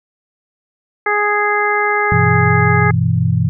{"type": "harmonic tone", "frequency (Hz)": 415.3, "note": "G#4", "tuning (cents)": 0, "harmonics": [1, 2, 3, 4, 5], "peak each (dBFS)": [-19, -19, -19, -19, -19], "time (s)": [1.06, 2.91], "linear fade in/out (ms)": 5}
{"type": "chord", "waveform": "sine", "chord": "E minor", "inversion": "first", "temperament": "equal", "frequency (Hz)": [98, 123.47, 164.81], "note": ["G2", "B2", "E3"], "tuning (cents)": [0, 0, 0], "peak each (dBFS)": [-17, -15, -16], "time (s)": [2.12, 3.49], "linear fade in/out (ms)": 0}
{"effects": []}